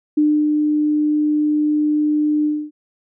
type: tone with ADSR envelope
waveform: sine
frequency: 300.6 Hz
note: D4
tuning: 40 cents sharp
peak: -11 dBFS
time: 0.17-2.71 s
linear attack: 8 ms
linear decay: 290 ms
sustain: -3 dB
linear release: 260 ms
effects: none